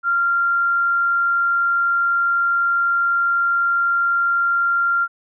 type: tone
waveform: sine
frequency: 1386 Hz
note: F6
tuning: 14 cents flat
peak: -15 dBFS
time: 0.03-5.08 s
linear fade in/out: 50 ms
effects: none